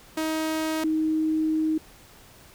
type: tone pair in turn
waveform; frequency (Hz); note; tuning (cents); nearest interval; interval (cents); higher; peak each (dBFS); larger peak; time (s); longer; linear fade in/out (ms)
sawtooth / sine; 316 / 314.2; D#4 / D#4; +27 / +17; unison; 10; first; -21; neither; 0.17-0.84 / 0.84-1.78; second; 5
effects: pink hiss -51 dBFS RMS until 2.54 s